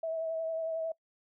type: tone with vibrato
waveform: sine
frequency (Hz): 649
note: E5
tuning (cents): -27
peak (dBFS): -31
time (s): 0.03-0.92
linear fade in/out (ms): 5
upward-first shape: sine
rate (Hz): 11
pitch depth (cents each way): 22
effects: noise-tail reverb RT60 0.1 s tail -22 dB re dry